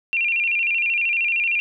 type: tone with vibrato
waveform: sine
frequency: 2557 Hz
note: D#7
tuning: 47 cents sharp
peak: -18 dBFS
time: 0.13-1.6 s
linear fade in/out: 0 ms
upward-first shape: square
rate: 13 Hz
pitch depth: 110 cents each way
effects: none